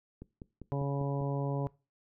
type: click train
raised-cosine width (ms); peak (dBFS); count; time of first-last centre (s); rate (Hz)
3; -31; 6; 0.22-1.212; 5.04
type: harmonic tone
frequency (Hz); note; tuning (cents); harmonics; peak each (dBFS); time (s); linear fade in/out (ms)
140; C#3; +18; 1 / 2 / 3 / 4 / 5 / 6 / 7; -31 / -39 / -39 / -40 / -45 / -47 / -45; 0.72-1.67; 0
effects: noise-tail reverb RT60 0.3 s tail -21 dB re dry